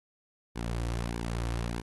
sawtooth tone with flanger, 58.1 Hz, A#1, 5 cents flat, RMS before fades -33 dBFS, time 0.55-1.82 s, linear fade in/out 20 ms, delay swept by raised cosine 1.5 to 4.9 ms, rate 1.6 Hz, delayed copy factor -0.6, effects AAC 32 kbps

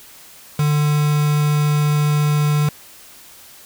triangle tone with quantisation, 148.8 Hz, D3, 23 cents sharp, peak -12 dBFS, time 0.59-2.69 s, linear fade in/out 5 ms, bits 4, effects white hiss -43 dBFS RMS until 3.65 s

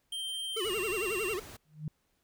square tone with pitch glide, 3148 to 2756 Hz, G7 to F7, +7 to -24 cents, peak -35 dBFS, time 0.12-1.34 s, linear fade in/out 5 ms, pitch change -231 cents, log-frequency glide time 0.54-0.77 s
square tone with vibrato, 400.4 Hz, G4, 37 cents sharp, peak -33 dBFS, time 0.56-1.4 s, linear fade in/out 10 ms, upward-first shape sine, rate 11 Hz, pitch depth 220 cents each way
pink noise, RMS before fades -48 dBFS, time 0.64-1.57 s, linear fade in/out 10 ms
sine tone with exponential growth, 152.9 Hz, D#3, 30 cents flat, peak -30 dBFS, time 1.65-1.88 s, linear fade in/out 2 ms, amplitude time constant 48 ms
effects pink hiss -75 dBFS RMS until 2.23 s

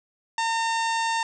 harmonic tone, 910 Hz, A#5, 42 cents flat, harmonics 1 / 2 / 3 / 4 / 5 / 6 / 7 / 8 / 9, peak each -24 / -30 / -34 / -36 / -38 / -40 / -41 / -42 / -43 dBFS, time 0.38-1.23 s, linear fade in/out 2 ms, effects none

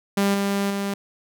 sawtooth tone with level steps, 199.2 Hz, G3, 28 cents sharp, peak -14 / -17 / -20 dBFS, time 0.17-0.94 s, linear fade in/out 5 ms, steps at 0.34 / 0.7 s, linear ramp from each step 5 ms, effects none

